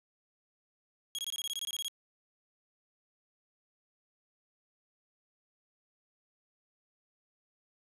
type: tone bursts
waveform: sawtooth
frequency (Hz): 3291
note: G#7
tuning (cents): -16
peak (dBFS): -31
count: 13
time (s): 1.15-1.882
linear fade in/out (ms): 0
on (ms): 36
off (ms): 22
effects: resampled to 32000 Hz + 10-bit